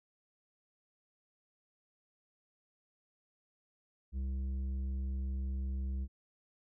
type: tone with tanh clipping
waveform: sine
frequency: 66.1 Hz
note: C2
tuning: 18 cents sharp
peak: -35 dBFS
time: 4.12-6.08 s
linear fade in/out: 50 ms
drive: 8 dB
effects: none